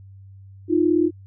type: tone pair together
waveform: sine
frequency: 311.1 / 349.2 Hz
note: D#4 / F4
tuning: 0 / 0 cents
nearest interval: major second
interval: 200 cents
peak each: -18 dBFS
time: 0.68-1.11 s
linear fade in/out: 50 ms
effects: added 97 Hz sine -41 dBFS peak until 1.26 s